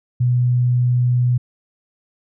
sine tone, 123.47 Hz, B2, in tune, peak -13 dBFS, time 0.2-1.38 s, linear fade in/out 10 ms, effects none

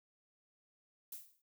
violet noise with exponential decay, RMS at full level -43 dBFS, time 1.12-1.42 s, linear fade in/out 5 ms, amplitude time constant 64 ms, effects none

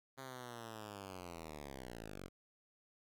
5% pulse linear sweep, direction down, 135 to 43.65 Hz, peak -36 dBFS, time 0.17-2.29 s, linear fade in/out 20 ms, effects none

